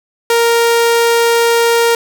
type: tone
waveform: sawtooth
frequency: 466.2 Hz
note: A#4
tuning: in tune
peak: -5 dBFS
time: 0.3-1.95 s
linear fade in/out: 2 ms
effects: none